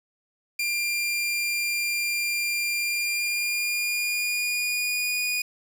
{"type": "tone with pitch glide", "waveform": "sawtooth", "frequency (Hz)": [2390, 2459], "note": ["D7", "D#7"], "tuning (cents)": [30, -21], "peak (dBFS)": -21, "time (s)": [0.59, 5.42], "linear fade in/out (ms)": 5, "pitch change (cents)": 49, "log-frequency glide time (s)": [2.76, 5.23], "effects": ["8-bit"]}